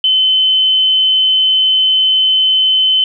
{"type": "tone", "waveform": "sine", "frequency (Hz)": 3054, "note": "G7", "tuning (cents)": -46, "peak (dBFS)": -8, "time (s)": [0.04, 3.04], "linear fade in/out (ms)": 2, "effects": []}